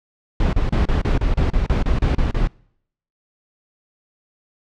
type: noise bursts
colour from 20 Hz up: brown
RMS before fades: -17 dBFS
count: 13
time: 0.4-2.474 s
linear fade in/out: 2 ms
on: 130 ms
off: 32 ms
effects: noise-tail reverb RT60 0.7 s tail -25 dB re dry + low-pass 4000 Hz 12 dB/octave